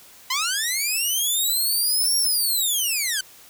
10% pulse linear two-way sweep, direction up then down, 987.8 to 5600 to 1496 Hz, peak -13 dBFS, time 0.3-3.21 s, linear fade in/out 5 ms, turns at 2.17 s, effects white hiss -48 dBFS RMS until 3.49 s

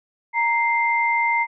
sine tone pair together, 932.3 / 2093 Hz, A#5 / C7, 0 / 0 cents, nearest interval octave + major second, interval 1400 cents, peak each -20 dBFS, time 0.33-1.47 s, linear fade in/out 50 ms, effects none

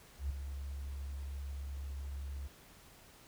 sine tone with ADSR envelope, 69.3 Hz, C#2, in tune, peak -31 dBFS, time 0.18-2.48 s, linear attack 120 ms, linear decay 7 ms, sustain -8 dB, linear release 16 ms, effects pink hiss -59 dBFS RMS until 3.27 s

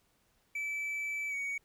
triangle tone with pitch glide, 2311 to 2244 Hz, D7 to C#7, -28 to +21 cents, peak -32 dBFS, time 0.55-1.58 s, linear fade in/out 5 ms, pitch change -51 cents, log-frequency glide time 1.29-1.34 s, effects pink hiss -72 dBFS RMS until 1.64 s

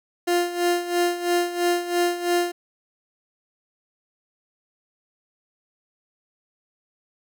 30% pulse tone with tremolo, 350 Hz, F4, 4 cents sharp, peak -15 dBFS, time 0.27-2.52 s, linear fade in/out 10 ms, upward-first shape sine, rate 3 Hz, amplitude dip 75%, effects none

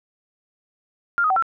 sine tone with pitch steps, 1398 / 1254 / 759 / 1352 Hz, F6 / D#6 / F#5 / E6, +1 / +13 / +44 / +43 cents, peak -16 dBFS, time 1.18-1.424 s, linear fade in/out 0 ms, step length 61 ms, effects none

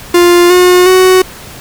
45% pulse tone with pitch steps, 350.1 / 360.8 / 371.8 Hz, F4 / F#4 / F#4, +4 / -44 / +8 cents, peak -3 dBFS, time 0.14-1.22 s, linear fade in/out 5 ms, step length 360 ms, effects pink hiss -30 dBFS RMS until 1.6 s

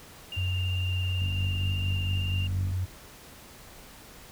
sine tone with vibrato, 2794 Hz, F7, in tune, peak -34 dBFS, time 0.32-2.47 s, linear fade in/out 2 ms, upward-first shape sine, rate 18 Hz, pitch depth 21 cents each way
sine tone, 92.1 Hz, F#2, 7 cents flat, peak -26 dBFS, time 0.36-2.86 s, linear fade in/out 20 ms
click train, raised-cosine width 5 ms, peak -27 dBFS, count 73, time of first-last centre 1.22-2.714 s, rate 48.2 Hz
effects pink hiss -49 dBFS RMS until 4.31 s

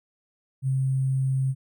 sine tone with sample-and-hold, 132.8 Hz, C3, 26 cents sharp, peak -21 dBFS, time 0.62-1.55 s, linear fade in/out 50 ms, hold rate 8820 Hz, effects none

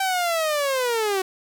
sawtooth linear sweep, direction down, 779 to 370 Hz, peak -17 dBFS, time 0-1.22 s, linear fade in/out 5 ms, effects none

